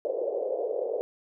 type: band-pass noise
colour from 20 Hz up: white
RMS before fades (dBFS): -30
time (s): 0.05-1.01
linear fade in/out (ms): 0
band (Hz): 430 to 570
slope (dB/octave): 48
effects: none